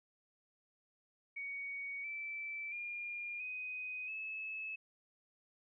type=tone with pitch steps; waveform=sine; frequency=2240 / 2324 / 2412 / 2503 / 2597 Hz; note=C#7 / D7 / D7 / D#7 / E7; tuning=+18 / -19 / +46 / +10 / -26 cents; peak=-40 dBFS; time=1.36-4.76 s; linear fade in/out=10 ms; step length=680 ms; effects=none